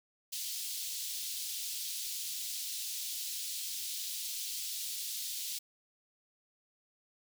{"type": "high-pass noise", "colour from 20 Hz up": "pink", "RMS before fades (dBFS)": -39, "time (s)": [0.32, 5.59], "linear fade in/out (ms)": 10, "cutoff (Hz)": 3500, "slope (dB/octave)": 24, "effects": []}